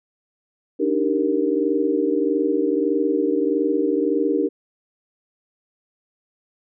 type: chord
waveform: sine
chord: Eb major seventh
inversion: third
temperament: equal with one note detuned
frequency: 289.5 / 311.1 / 392 / 466.2 Hz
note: D4 / Eb4 / G4 / Bb4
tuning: -25 / 0 / 0 / 0 cents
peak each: -23 dBFS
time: 0.79-4.49 s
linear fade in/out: 20 ms
effects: none